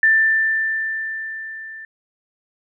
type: tone with level ramp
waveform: sine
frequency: 1776 Hz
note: A6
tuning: 16 cents sharp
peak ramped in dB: -10 to -33 dBFS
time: 0.03-1.85 s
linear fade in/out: 2 ms
effects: none